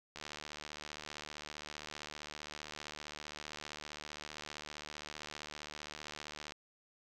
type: click train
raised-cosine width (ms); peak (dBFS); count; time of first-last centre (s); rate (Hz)
0.2; -27; 480; 0.16-6.521; 75.3
effects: none